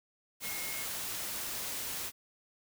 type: tone in noise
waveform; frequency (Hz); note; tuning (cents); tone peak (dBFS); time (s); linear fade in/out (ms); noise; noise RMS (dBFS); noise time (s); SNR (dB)
sine; 2158; C#7; -47; -43; 0.41-0.87; 50; white; -38; 0.4-2.12; -8
effects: none